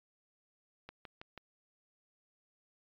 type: click train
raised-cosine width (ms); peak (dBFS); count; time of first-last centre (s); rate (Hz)
0.3; -30; 4; 0.89-1.377; 6.16
effects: low-pass 5000 Hz 12 dB/octave + MP3 96 kbps